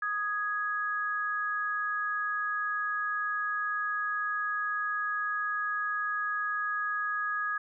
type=tone pair together; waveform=sine; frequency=1244.1 / 1666 Hz; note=D#6 / G#6; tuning=-1 / +5 cents; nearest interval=perfect fourth; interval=506 cents; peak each=-32 / -31 dBFS; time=0.02-7.58 s; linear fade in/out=5 ms; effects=none